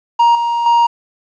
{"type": "tone with level steps", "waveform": "triangle", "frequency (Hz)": 940, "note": "A#5", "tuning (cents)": 14, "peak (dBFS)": [-5, -12, -6], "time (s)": [0.19, 0.87], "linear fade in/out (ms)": 10, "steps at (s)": [0.35, 0.66], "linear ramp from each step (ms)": 2, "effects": ["resampled to 16000 Hz", "7-bit"]}